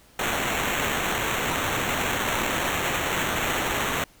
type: noise with sample-and-hold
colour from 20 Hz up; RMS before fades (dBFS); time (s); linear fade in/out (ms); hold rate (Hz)
white; -26; 0.19-4.04; 2; 4900
effects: pink hiss -55 dBFS RMS until 4.2 s